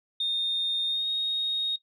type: tone with pitch glide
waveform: sine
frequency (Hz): 3661 to 3731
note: A#7 to A#7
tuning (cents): -32 to +1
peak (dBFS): -24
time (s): 0.2-1.76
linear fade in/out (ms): 5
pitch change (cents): +33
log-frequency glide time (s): 0.86-1.08
effects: noise-tail reverb RT60 0.1 s tail -18 dB re dry + tanh soft clip ceiling -20 dBFS